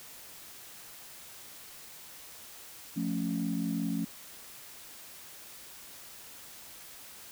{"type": "chord", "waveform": "sine", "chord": "F augmented", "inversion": "none", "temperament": "equal", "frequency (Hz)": [174.61, 220, 277.2], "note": ["F3", "A3", "C#4"], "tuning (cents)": [0, 0, 0], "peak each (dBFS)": -33, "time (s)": [2.96, 4.05], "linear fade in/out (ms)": 10, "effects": ["tanh soft clip ceiling -22 dBFS", "white hiss -49 dBFS RMS until 7.31 s"]}